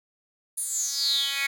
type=tone with high-pass filter sweep; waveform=10% pulse; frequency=277.2 Hz; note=C#4; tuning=in tune; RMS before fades=-27 dBFS; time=0.57-1.47 s; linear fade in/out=10 ms; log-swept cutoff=10000 to 2200 Hz; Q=8.9; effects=none